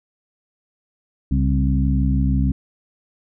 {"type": "harmonic tone with a mistuned harmonic", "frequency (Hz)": 66.4, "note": "C2", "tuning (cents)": 26, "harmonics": [1, 2, 3, 4], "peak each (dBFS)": [-18, -21, -23, -24], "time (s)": [1.31, 2.52], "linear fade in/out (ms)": 5, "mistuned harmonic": 2, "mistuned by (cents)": 69, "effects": []}